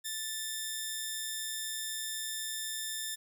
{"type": "tone pair together", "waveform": "10% pulse", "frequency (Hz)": [1760, 3644], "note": ["A6", "A#7"], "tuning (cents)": [0, -40], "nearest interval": "octave + minor second", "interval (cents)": 1260, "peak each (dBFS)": [-30, -30], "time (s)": [0.04, 3.16], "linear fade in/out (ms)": 20, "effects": []}